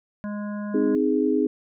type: harmonic tone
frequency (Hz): 207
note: G#3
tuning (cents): -5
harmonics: 1 / 3 / 5 / 7 / 8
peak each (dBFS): -28 / -38 / -42 / -45 / -46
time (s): 0.24-0.95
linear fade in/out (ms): 0
type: chord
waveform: sine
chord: Ab major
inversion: first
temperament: equal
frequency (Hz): 261.6 / 311.1 / 415.3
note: C4 / Eb4 / Ab4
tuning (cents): 0 / 0 / 0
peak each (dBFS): -23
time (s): 0.74-1.47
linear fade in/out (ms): 5
effects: none